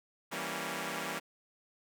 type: chord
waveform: 5% pulse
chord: E diminished seventh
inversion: none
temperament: equal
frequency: 164.81 / 196 / 233.1 / 277.2 Hz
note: E3 / G3 / Bb3 / Db4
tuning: 0 / 0 / 0 / 0 cents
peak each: -30 dBFS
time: 0.31-1.2 s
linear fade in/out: 20 ms
effects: none